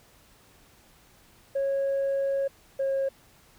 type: tone pair in turn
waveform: sine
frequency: 549 / 542.1 Hz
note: C#5 / C#5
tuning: -17 / -39 cents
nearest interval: unison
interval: 22 cents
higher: first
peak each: -22 dBFS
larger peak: neither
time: 1.55-2.48 / 2.79-3.09 s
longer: first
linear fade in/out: 10 ms
effects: tanh soft clip ceiling -22 dBFS + pink hiss -58 dBFS RMS until 3.58 s